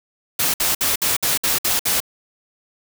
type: noise bursts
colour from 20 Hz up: white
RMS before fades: -19 dBFS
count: 8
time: 0.39-2.003 s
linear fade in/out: 5 ms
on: 150 ms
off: 59 ms
effects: none